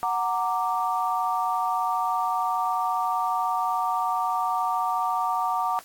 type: chord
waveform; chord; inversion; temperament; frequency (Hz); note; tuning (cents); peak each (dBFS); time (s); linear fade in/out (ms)
sine; Gb augmented; none; equal with one note detuned; 740 / 925.9 / 1174.7; Gb5 / Bb5 / D6; 0 / -12 / 0; -27; 0.03-5.79; 0
effects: white hiss -50 dBFS RMS until 5.84 s + AAC 64 kbps